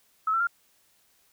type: tone with pitch steps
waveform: sine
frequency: 1293 / 1343.2 / 1395.4 Hz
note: E6 / E6 / F6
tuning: -34 / +32 / -2 cents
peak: -22 dBFS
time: 0.27-0.471 s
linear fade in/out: 5 ms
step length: 67 ms
effects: white hiss -65 dBFS RMS until 1.32 s